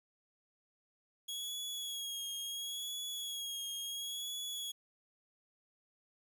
sawtooth tone with vibrato, 3322 Hz, G#7, in tune, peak -36 dBFS, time 1.28-4.72 s, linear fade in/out 10 ms, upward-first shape sine, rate 0.72 Hz, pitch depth 38 cents each way, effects 11-bit

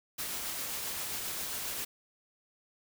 white noise with tremolo, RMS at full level -36 dBFS, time 0.18-1.85 s, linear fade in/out 10 ms, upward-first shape triangle, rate 7.5 Hz, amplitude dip 25%, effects none

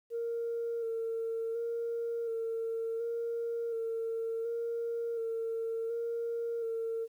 sine tone with vibrato, 460 Hz, A#4, 23 cents flat, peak -31 dBFS, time 0.1-7.08 s, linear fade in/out 50 ms, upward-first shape square, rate 0.69 Hz, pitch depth 20 cents each way, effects tanh soft clip ceiling -28 dBFS + 11-bit

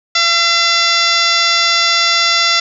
harmonic tone with a mistuned harmonic, 679 Hz, F5, 49 cents flat, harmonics 1 / 2 / 3 / 4 / 5 / 6 / 7 / 8 / 9 / 10, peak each -26 / -17 / -17 / -22 / -17 / -21 / -17 / -19 / -28 / -26 dBFS, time 0.15-2.6 s, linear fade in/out 5 ms, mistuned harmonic 5, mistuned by +44 cents, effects none

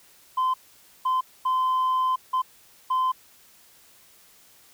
sine tone bursts at uneven times, 1030 Hz, C6, 28 cents flat, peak -18 dBFS, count 5, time 0.37-0.54 / 1.05-1.21 / 1.45-2.16 / 2.33-2.42 / 2.9-3.12 s, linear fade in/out 10 ms, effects tanh soft clip ceiling -19 dBFS + white hiss -55 dBFS RMS until 4.73 s

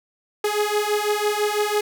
sawtooth beating tone pair, 415.3 / 421.3 Hz, G#4 / G#4, 0 / +25 cents, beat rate 6 Hz, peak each -19 dBFS, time 0.44-1.81 s, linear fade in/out 5 ms, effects none

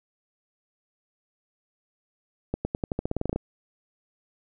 accelerating click train, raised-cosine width 2 ms, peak -13 dBFS, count 14, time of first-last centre 2.54-3.36 s, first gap 110 ms, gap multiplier 0.9, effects none

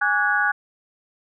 sine tone cluster, 827 / 1147 / 1464 / 1659 Hz, G#5 / D6 / F#6 / G#6, -8 / -41 / -19 / -2 cents, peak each -25 / -28 / -20 / -23 dBFS, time 0.01-0.52 s, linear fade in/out 10 ms, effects none

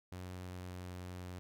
sawtooth tone with pitch glide, 91.2 to 90.26 Hz, F#2 to F#2, -24 to -42 cents, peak -40 dBFS, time 0.12-1.39 s, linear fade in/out 0 ms, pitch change -18 cents, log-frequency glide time 0.23-1.05 s, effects none

